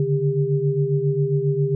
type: tone cluster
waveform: sine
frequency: 141 / 148.4 / 399.4 Hz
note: C#3 / D3 / G4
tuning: +30 / +18 / +32 cents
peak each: -22 dBFS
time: 0-1.75 s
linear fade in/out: 2 ms
effects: none